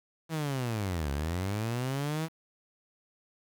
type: linear two-way sweep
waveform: sawtooth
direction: down then up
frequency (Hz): 164.81 to 67.9 to 164.81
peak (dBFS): -26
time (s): 0.29-2.29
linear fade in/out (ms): 50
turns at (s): 1.11
effects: 9-bit